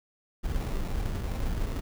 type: noise with sample-and-hold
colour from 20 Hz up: brown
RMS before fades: -30 dBFS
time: 0.43-1.81 s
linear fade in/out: 20 ms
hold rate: 1575 Hz
effects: none